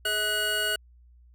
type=tone cluster; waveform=square; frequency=420.7 / 642 / 1483 / 2893 Hz; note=G#4 / E5 / F#6 / F#7; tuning=+22 / -46 / +4 / -40 cents; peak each=-37 / -36 / -29 / -29 dBFS; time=0.05-0.76 s; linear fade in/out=5 ms; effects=added 60 Hz sine -52 dBFS peak until 1.34 s